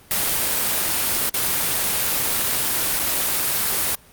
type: noise with dropouts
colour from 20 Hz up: white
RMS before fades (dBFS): -21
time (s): 0.11-3.95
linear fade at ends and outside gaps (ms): 0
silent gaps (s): 1.293-1.341 / 2.992-2.996
effects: pink hiss -49 dBFS RMS until 4.12 s + Opus 32 kbps